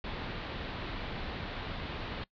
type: low-pass noise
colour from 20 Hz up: pink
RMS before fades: -39 dBFS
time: 0.04-2.24 s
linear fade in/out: 2 ms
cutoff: 4200 Hz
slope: 48 dB/octave
effects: noise-tail reverb RT60 0.1 s tail -22 dB re dry